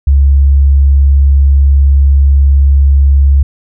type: tone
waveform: sine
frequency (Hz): 69.3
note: C#2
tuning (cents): 0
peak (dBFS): -3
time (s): 0.07-3.43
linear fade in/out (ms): 5
effects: none